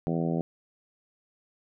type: harmonic tone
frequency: 83 Hz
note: E2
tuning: 12 cents sharp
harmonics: 2 / 3 / 4 / 5 / 6 / 7 / 8 / 9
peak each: -28 / -32 / -34 / -36 / -38 / -39 / -40 / -41 dBFS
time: 0.07-0.41 s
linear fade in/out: 0 ms
effects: none